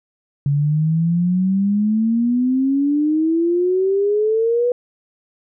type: exponential sweep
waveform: sine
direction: up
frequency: 140 to 493.9 Hz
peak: -14 dBFS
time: 0.46-4.72 s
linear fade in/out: 2 ms
effects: none